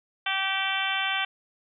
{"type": "harmonic tone", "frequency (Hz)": 386.9, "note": "G4", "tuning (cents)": -23, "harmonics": [2, 3, 4, 5, 6, 7, 8, 9], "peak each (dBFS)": [-33, -35, -31, -35, -32, -33, -32, -35], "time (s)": [0.26, 1.25], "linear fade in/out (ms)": 5, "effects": []}